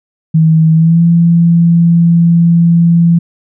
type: tone with pitch glide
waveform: sine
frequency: 160 to 169.12 Hz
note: D#3 to E3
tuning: +49 to +45 cents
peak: -4 dBFS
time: 0.34-3.19 s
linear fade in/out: 10 ms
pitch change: +96 cents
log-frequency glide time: 0.74-1.02 s
effects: none